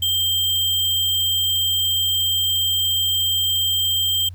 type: tone with sample-and-hold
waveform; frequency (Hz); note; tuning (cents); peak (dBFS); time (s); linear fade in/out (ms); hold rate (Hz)
sine; 3167; G7; +17; -17; 0.02-4.29; 5; 11025
effects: added 90 Hz sine -33 dBFS peak until 4.34 s + pink hiss -60 dBFS RMS until 4.34 s